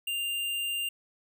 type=tone; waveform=square; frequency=2794 Hz; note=F7; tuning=in tune; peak=-30 dBFS; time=0.07-0.89 s; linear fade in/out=5 ms; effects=none